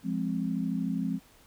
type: chord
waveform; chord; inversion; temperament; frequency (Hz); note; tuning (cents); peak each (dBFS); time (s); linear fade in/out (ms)
sine; F minor; none; equal; 174.61 / 207.7 / 261.6; F3 / Ab3 / C4; 0 / 0 / 0; -32; 0.03-1.2; 50
effects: pink hiss -59 dBFS RMS until 1.46 s